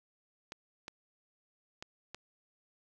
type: clicks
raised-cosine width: 0.2 ms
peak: -25 dBFS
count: 4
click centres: 0.521 / 0.881 / 1.825 / 2.146 s
effects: none